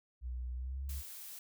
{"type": "tone with pitch glide", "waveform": "sine", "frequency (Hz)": [61.74, 68.5], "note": ["B1", "C#2"], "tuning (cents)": [0, -20], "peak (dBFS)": -37, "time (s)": [0.21, 1.03], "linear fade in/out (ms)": 50, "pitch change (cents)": 180, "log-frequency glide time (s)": [0.54, 0.86]}
{"type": "noise", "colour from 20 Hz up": "blue", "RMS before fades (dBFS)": -48, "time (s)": [0.89, 1.39], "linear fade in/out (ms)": 2}
{"effects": []}